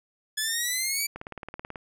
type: exponential sweep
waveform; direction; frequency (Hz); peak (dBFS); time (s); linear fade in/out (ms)
10% pulse; up; 1704 to 2321; -17; 0.37-1.07; 10
type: click train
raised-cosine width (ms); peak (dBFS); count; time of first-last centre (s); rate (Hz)
0.5; -22; 12; 1.16-1.758; 18.4
effects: none